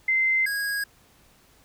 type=tone pair in turn; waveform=sine / square; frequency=2074 / 1646.1 Hz; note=C7 / G#6; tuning=-16 / -16 cents; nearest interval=major third; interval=400 cents; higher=first; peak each=-19 / -26 dBFS; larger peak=first; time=0.08-0.46 / 0.46-0.84 s; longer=neither; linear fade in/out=5 ms; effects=pink hiss -58 dBFS RMS until 1.64 s